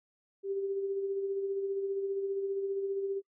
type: tone with tremolo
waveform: sine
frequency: 392.9 Hz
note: G4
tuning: 4 cents sharp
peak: -29 dBFS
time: 0.43-3.22 s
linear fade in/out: 50 ms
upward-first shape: sine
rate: 15 Hz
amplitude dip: 40%
effects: noise-tail reverb RT60 0.1 s tail -26 dB re dry